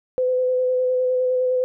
sine tone with vibrato, 507 Hz, B4, 45 cents sharp, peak -17 dBFS, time 0.18-1.64 s, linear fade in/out 0 ms, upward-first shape square, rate 9.8 Hz, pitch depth 12 cents each way, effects none

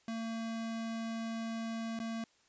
square tone with dropouts, 226.6 Hz, A#3, 49 cents flat, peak -37 dBFS, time 0.08-2.24 s, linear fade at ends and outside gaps 2 ms, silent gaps 1.991-2 s, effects white hiss -69 dBFS RMS until 2.48 s + resampled to 16000 Hz

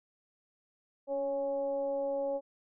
sine tone with frequency modulation, 554.4 Hz, C#5, in tune, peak -30 dBFS, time 1.07-2.41 s, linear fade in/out 50 ms, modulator 274 Hz, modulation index 0.49, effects none

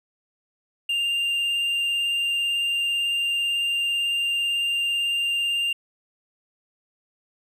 triangle tone with vibrato, 2794 Hz, F7, in tune, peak -20 dBFS, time 0.89-5.73 s, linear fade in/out 5 ms, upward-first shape sine, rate 18 Hz, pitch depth 11 cents each way, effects none

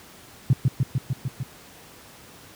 sine tone with echo, 128.5 Hz, C3, 31 cents flat, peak -12 dBFS, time 0.5-0.53 s, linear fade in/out 2 ms, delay 150 ms, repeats 6, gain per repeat -2 dB, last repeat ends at 1.43 s, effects pink hiss -47 dBFS RMS until 2.55 s + high-pass 80 Hz 12 dB/octave

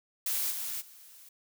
blue noise with level steps, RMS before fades -31 / -36 / -53 dBFS, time 0.26-1.29 s, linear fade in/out 5 ms, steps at 0.5 / 0.8 s, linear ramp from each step 20 ms, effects none

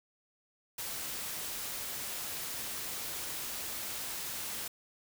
white noise, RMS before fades -39 dBFS, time 0.78-4.68 s, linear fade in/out 5 ms, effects none

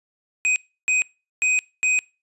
square tone bursts at uneven times, 2507 Hz, D#7, 12 cents sharp, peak -18 dBFS, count 4, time 0.45-0.56 / 0.88-1.02 / 1.42-1.59 / 1.83-1.99 s, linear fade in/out 0 ms, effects noise-tail reverb RT60 0.3 s tail -24 dB re dry + resampled to 24000 Hz

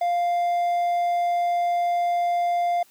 triangle tone, 698.5 Hz, F5, in tune, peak -18 dBFS, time 0.01-2.83 s, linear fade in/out 5 ms, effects white hiss -57 dBFS RMS until 2.9 s + high-pass 100 Hz 12 dB/octave

